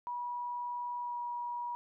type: tone with pitch glide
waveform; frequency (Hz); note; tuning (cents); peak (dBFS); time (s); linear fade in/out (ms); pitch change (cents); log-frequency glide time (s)
sine; 970 to 962.2; B5 to B5; -31 to -45; -35; 0.07-1.75; 0; -14; 1-1.17
effects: none